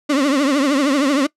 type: tone with vibrato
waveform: 35% pulse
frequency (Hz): 279.8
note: C#4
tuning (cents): +16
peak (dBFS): -12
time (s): 0.09-1.27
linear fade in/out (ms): 10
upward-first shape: triangle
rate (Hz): 13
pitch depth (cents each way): 150
effects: noise-tail reverb RT60 0.1 s tail -22 dB re dry + low-pass 8000 Hz 12 dB/octave